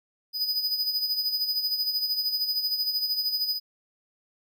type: tone with tremolo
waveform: square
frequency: 4978 Hz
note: D#8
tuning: in tune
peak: -23 dBFS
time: 0.33-3.6 s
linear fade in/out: 50 ms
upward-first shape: sine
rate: 13 Hz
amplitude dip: 60%
effects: none